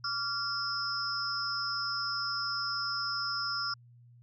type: tone cluster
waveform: sine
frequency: 1154 / 1387 / 5050 / 5340 Hz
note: D6 / F6 / D#8 / E8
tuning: -31 / -12 / +25 / +22 cents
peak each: -39 / -35 / -37 / -36 dBFS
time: 0.04-3.74 s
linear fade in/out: 5 ms
effects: added 120 Hz sine -54 dBFS peak until 4.22 s